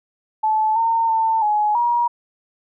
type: tone with pitch steps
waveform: sine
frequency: 868 / 912 / 895 / 842 / 953 Hz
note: A5 / A#5 / A5 / G#5 / A#5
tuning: -24 / -38 / +29 / +24 / +38 cents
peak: -15 dBFS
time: 0.43-2.08 s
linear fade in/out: 10 ms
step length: 330 ms
effects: none